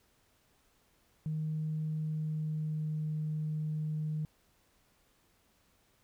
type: tone with pitch glide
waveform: sine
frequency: 155.56 to 154.04 Hz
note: D#3 to D#3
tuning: 0 to -17 cents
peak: -31 dBFS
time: 1.26-4.25 s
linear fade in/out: 0 ms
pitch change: -17 cents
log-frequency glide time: 1.92-3.11 s
effects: tanh soft clip ceiling -27 dBFS + pink hiss -70 dBFS RMS until 6.03 s